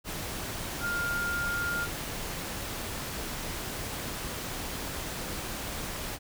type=tone in noise; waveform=sine; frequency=1407 Hz; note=F6; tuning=12 cents sharp; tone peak=-29 dBFS; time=0.8-1.88 s; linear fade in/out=50 ms; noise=pink; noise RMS=-36 dBFS; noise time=0.04-6.19 s; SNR=+4 dB; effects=none